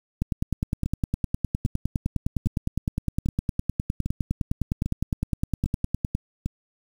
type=two click trains; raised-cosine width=5 ms; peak=-11 / -14 dBFS; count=59 / 8; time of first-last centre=0.22-6.15 / 0.86-6.46 s; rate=9.78 / 1.25 Hz; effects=7-bit